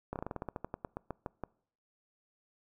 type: slowing click train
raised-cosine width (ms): 1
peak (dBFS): -23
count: 17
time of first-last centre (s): 0.13-1.437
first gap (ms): 28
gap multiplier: 1.13
effects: noise-tail reverb RT60 0.6 s tail -25 dB re dry